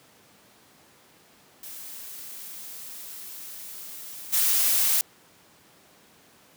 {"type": "noise with level steps", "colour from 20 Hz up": "blue", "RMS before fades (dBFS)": [-40, -22], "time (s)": [1.63, 5.01], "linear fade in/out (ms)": 2, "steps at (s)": 4.32, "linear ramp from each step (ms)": 20, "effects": ["pink hiss -56 dBFS RMS until 6.56 s", "high-pass 150 Hz 12 dB/octave"]}